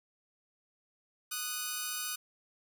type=tone pair together; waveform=5% pulse; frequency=1239.1 / 1480 Hz; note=D#6 / F#6; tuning=-8 / 0 cents; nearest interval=minor third; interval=308 cents; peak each=-26 dBFS; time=1.31-2.16 s; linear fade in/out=10 ms; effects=none